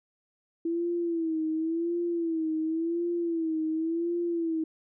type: tone with vibrato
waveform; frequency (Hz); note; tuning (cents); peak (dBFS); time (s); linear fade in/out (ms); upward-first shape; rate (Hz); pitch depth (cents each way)
sine; 330; E4; +2; -26; 0.65-4.64; 5; sine; 0.92; 80
effects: none